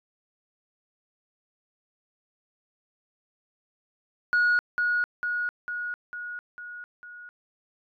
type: tone with echo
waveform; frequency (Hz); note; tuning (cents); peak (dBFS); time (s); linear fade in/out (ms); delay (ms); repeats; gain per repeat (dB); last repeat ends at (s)
sine; 1450; F#6; -35; -17; 4.33-4.59; 0; 450; 6; -4; 7.29
effects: tanh soft clip ceiling -17 dBFS